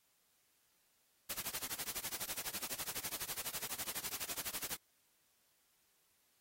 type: noise with tremolo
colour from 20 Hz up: white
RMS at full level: -39 dBFS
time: 1.29-4.77 s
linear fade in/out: 10 ms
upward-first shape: sine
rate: 12 Hz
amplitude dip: 95%
effects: white hiss -75 dBFS RMS until 6.4 s + AAC 48 kbps